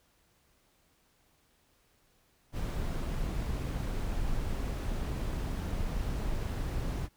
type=noise; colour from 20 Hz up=brown; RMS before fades=-33 dBFS; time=2.52-7.09 s; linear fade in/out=50 ms; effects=pink hiss -69 dBFS RMS until 7.16 s